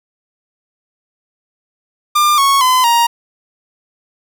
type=tone with pitch steps; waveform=45% pulse; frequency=1197 / 1104 / 1018.2 / 939.1 Hz; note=D6 / C#6 / C6 / A#5; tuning=+33 / -7 / -47 / +13 cents; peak=-9 dBFS; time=2.15-3.07 s; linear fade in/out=10 ms; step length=230 ms; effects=none